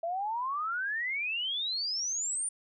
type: exponential sweep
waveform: sine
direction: up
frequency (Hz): 655 to 9380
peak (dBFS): -30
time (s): 0.03-2.49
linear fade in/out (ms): 5
effects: none